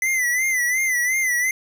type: tone with vibrato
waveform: square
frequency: 2019 Hz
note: B6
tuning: 38 cents sharp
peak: -19 dBFS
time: 0.02-1.51 s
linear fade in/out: 2 ms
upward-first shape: sine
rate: 2.8 Hz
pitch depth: 84 cents each way
effects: none